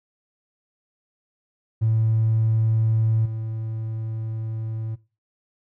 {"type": "tone with level steps", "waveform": "triangle", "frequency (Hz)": 111.1, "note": "A2", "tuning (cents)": 17, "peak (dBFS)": [-14, -24], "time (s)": [1.81, 4.96], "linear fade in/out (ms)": 20, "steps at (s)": 3.25, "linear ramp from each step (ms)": 10, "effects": ["noise-tail reverb RT60 0.3 s tail -19 dB re dry", "tanh soft clip ceiling -13 dBFS"]}